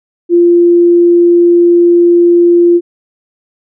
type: tone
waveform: sine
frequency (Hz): 346.2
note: F4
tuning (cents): -15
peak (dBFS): -3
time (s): 0.29-2.81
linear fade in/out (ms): 50
effects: none